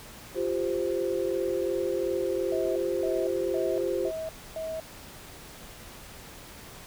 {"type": "chord", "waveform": "sine", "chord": "F suspended second", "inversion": "none", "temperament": "equal with one note detuned", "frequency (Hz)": [349.2, 392, 521.4], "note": ["F4", "G4", "C5"], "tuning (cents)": [0, 0, -6], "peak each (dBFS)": -30, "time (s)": [0.34, 4.12], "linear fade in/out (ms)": 50}
{"type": "tone bursts", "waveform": "sine", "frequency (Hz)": 641, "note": "E5", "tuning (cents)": -49, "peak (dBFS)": -31, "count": 5, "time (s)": [2.52, 4.8], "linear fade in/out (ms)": 2, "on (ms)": 240, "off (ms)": 270}
{"effects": ["pink hiss -46 dBFS RMS until 6.86 s"]}